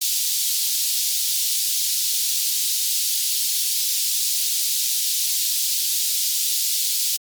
pink high-pass noise, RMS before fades -22 dBFS, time 0.01-7.17 s, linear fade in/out 10 ms, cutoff 3800 Hz, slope 24 dB/octave, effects Opus 48 kbps

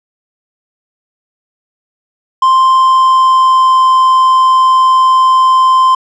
triangle tone with pitch glide, 1046.5 to 1039.9 Hz, C6 to C6, 0 to -11 cents, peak -3 dBFS, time 2.42-5.95 s, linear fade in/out 5 ms, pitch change -11 cents, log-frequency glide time 2.73-3.85 s, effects resampled to 22050 Hz

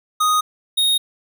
square tone pair in turn, 1244.5 / 3729 Hz, D#6 / A#7, 0 / 0 cents, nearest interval octave + perfect fifth, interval 1900 cents, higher second, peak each -15 dBFS, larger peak neither, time 0.2-0.41 / 0.77-0.98 s, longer neither, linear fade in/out 10 ms, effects none

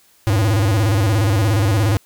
square tone with vibrato, 103.7 Hz, G#2, 2 cents flat, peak -14 dBFS, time 0.27-1.97 s, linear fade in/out 0 ms, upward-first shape square, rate 17 Hz, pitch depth 130 cents each way, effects white hiss -54 dBFS RMS until 2.05 s

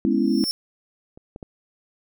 sine chord, C# minor seventh, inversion second, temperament equal, 207.7 / 246.9 / 277.2 / 329.6 Hz, G#3 / B3 / C#4 / E4, 0 / 0 / 0 / 0 cents, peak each -23 dBFS, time 0.05-0.44 s, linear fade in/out 0 ms
40% pulse tone with exponential growth, 5400 Hz, E8, 41 cents sharp, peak -19 dBFS, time 0.11-0.51 s, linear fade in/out 0 ms, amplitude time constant 85 ms
clicks, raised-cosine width 2 ms, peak -30 / -23 / -22 dBFS, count 3, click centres 1.175 / 1.361 / 1.428 s
effects none

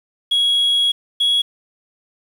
sine tone pair in turn, 3322 / 3337 Hz, G#7 / G#7, 0 / +8 cents, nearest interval unison, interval 8 cents, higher second, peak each -11 dBFS, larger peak neither, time 0.31-0.92 / 1.2-1.42 s, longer first, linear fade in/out 10 ms, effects tanh soft clip ceiling -12 dBFS + 7-bit

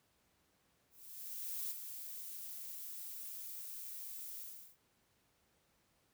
violet noise with ADSR envelope, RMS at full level -40 dBFS, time 0.9-4.77 s, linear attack 800 ms, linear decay 31 ms, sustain -7 dB, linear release 380 ms, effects pink hiss -75 dBFS RMS until 6.13 s + high-pass 60 Hz 12 dB/octave

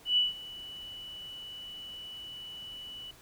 sine tone with ADSR envelope, 2960 Hz, F#7, in tune, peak -21 dBFS, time 0.05-3.11 s, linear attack 120 ms, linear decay 160 ms, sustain -20 dB, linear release 4 ms, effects pink hiss -56 dBFS RMS until 3.21 s

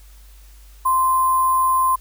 sine tone with sample-and-hold, 1042 Hz, C6, 7 cents flat, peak -14 dBFS, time 0.85-1.96 s, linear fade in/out 10 ms, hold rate 11025 Hz, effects added 50 Hz sine -42 dBFS peak until 2 s + white hiss -53 dBFS RMS until 2 s

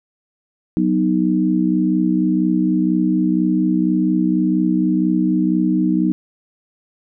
sine chord, B major, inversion second, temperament equal, 185 / 246.9 / 311.1 Hz, F#3 / B3 / D#4, 0 / 0 / 0 cents, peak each -18 / -20 / -17 dBFS, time 0.77-6.12 s, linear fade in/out 0 ms, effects none

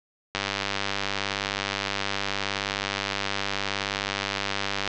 click train, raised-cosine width 0.2 ms, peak -8 dBFS, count 450, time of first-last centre 0.35-4.876 s, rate 99.2 Hz, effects low-pass 5000 Hz 12 dB/octave

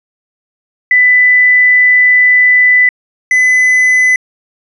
sine / triangle tone pair in turn, 1994 / 2010 Hz, B6 / B6, +16 / +30 cents, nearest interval unison, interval 14 cents, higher second, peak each -4 dBFS, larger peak neither, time 0.91-2.89 / 3.31-4.16 s, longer first, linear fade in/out 2 ms, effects resampled to 24000 Hz

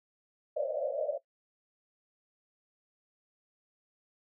white band-pass noise, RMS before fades -33 dBFS, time 0.56-1.18 s, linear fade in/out 10 ms, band 520 to 640 Hz, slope 96 dB/octave, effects noise-tail reverb RT60 0.1 s tail -19 dB re dry

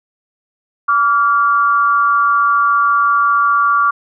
sine tone pair together, 1151.7 / 1396.9 Hz, D6 / F6, -34 / 0 cents, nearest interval minor third, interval 334 cents, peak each -11 / -15 dBFS, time 0.88-3.91 s, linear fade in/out 10 ms, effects none

